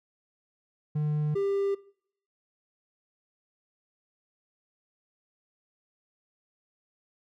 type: tone pair in turn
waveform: triangle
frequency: 150.5 / 396.9 Hz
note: D3 / G4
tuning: +43 / +22 cents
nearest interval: octave + perfect fourth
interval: 1679 cents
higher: second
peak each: -23 dBFS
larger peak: neither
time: 0.95-1.35 / 1.35-1.75 s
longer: neither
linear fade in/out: 10 ms
effects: noise-tail reverb RT60 0.6 s tail -21 dB re dry